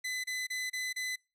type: tone bursts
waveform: sawtooth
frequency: 2013 Hz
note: B6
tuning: 33 cents sharp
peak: -30 dBFS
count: 5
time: 0.04-1.16 s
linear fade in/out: 10 ms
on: 200 ms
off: 30 ms
effects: noise-tail reverb RT60 0.3 s tail -26 dB re dry + low-pass 12000 Hz 12 dB/octave